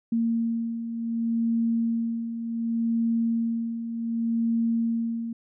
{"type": "beating tone pair", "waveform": "sine", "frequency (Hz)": [229.4, 230.07], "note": ["A#3", "A#3"], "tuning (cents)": [-28, -23], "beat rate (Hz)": 0.67, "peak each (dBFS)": [-31, -24], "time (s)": [0.12, 5.33], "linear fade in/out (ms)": 5, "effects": []}